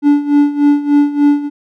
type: tone with tremolo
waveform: triangle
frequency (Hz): 289.6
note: D4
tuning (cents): -24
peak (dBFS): -3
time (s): 0.02-1.5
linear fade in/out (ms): 50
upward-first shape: sine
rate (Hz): 3.4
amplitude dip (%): 80
effects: none